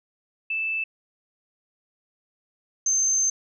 sine tone pair in turn, 2637 / 6272 Hz, E7 / G8, 0 / 0 cents, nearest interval octave + minor third, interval 1500 cents, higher second, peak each -24 / -19 dBFS, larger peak second, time 0.5-0.84 / 2.86-3.3 s, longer second, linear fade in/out 5 ms, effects none

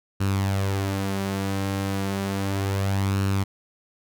sawtooth tone with flanger, 97.8 Hz, G2, 4 cents flat, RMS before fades -25 dBFS, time 0.2-3.44 s, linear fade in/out 10 ms, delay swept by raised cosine 0.72 to 6.52 ms, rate 0.33 Hz, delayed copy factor +0.5, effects none

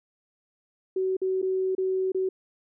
sine tone with dropouts, 376.7 Hz, F#4, 31 cents sharp, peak -23 dBFS, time 0.96-2.29 s, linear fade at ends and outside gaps 5 ms, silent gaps 1.168-1.216 / 1.418-1.426 / 1.751-1.78 / 2.12-2.146 s, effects none

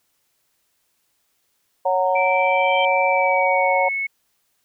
harmonic tone, 184.7 Hz, F#3, 3 cents flat, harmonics 3 / 4 / 5, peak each -20 / -21 / -21 dBFS, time 1.85-3.89 s, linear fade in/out 10 ms
sine tone with exponential growth, 3136 Hz, G7, in tune, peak -23 dBFS, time 2.06-2.85 s, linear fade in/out 1 ms, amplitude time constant 170 ms
sine tone with pitch glide, 2330 to 2199 Hz, D7 to C#7, -14 to -14 cents, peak -21 dBFS, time 2.15-4.07 s, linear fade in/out 10 ms, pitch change -100 cents, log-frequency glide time 3.08-3.76 s
effects white hiss -68 dBFS RMS until 4.64 s

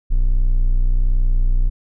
triangle tone, 30.67 Hz, B0, 11 cents flat, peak -10 dBFS, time 0.1-1.7 s, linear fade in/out 20 ms, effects none

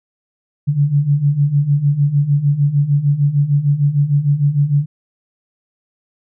sine beating tone pair, 140 / 146.6 Hz, C#3 / D3, +18 / -3 cents, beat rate 6.6 Hz, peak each -17 / -13 dBFS, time 0.67-4.86 s, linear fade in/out 20 ms, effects none

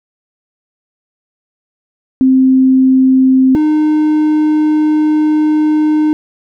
sine / triangle tone pair in turn, 261.6 / 306 Hz, C4 / D#4, 0 / -29 cents, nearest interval minor third, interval 271 cents, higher second, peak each -5 / -6 dBFS, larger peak first, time 2.21-3.55 / 3.55-6.13 s, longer second, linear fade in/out 0 ms, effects none

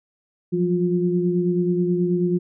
sine tone cluster, 174.4 / 183.7 / 354.8 Hz, F3 / F#3 / F4, -2 / -12 / +27 cents, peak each -21 / -27 / -21 dBFS, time 0.52-2.39 s, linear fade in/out 20 ms, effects none

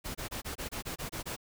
pink noise bursts, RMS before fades -38 dBFS, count 10, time 0.04-1.365 s, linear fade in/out 20 ms, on 110 ms, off 25 ms, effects none

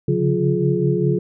sine tone cluster, 139.1 / 144.1 / 180.4 / 350.8 / 422.7 Hz, C#3 / D3 / F#3 / F4 / G#4, +6 / -33 / -44 / +8 / +31 cents, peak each -22 dBFS, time 0.08-1.19 s, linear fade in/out 5 ms, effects none

